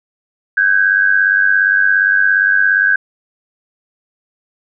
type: tone pair together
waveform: sine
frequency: 1532.7 / 1630 Hz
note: G6 / G#6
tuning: -39 / -33 cents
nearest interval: minor second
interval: 106 cents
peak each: -12 dBFS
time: 0.57-2.96 s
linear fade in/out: 5 ms
effects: none